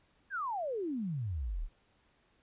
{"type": "exponential sweep", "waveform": "sine", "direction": "down", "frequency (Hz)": [1684, 31.09], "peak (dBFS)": -33, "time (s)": [0.3, 1.69], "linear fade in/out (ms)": 50, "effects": ["pink hiss -70 dBFS RMS until 2.42 s", "resampled to 8000 Hz"]}